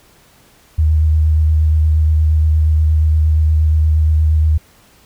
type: tone with vibrato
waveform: sine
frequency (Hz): 77.8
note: D#2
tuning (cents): 0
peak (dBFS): -9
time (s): 0.78-4.58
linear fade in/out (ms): 10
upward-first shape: square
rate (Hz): 8.5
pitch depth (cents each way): 15
effects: pink hiss -49 dBFS RMS until 5.05 s